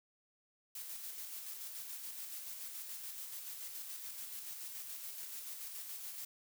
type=noise with tremolo; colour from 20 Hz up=blue; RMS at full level=-45 dBFS; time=0.75-6.25 s; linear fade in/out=5 ms; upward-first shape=square; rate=7 Hz; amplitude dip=30%; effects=none